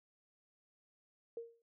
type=tone with exponential decay; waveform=sine; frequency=464 Hz; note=A#4; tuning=8 cents flat; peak=-38 dBFS; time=1.37-1.62 s; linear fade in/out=2 ms; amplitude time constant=54 ms; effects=none